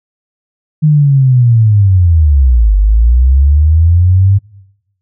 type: linear two-way sweep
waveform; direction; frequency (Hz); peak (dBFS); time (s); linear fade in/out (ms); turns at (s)
sine; down then up; 155.56 to 48.25 to 100.2; -4; 0.82-4.39; 20; 2.76
effects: noise-tail reverb RT60 1.0 s tail -25 dB re dry